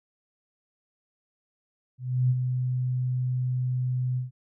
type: tone with ADSR envelope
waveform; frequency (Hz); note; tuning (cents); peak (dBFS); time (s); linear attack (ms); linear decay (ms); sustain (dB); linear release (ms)
sine; 126.5; B2; +42; -18; 1.98-4.31; 320; 42; -6; 140
effects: none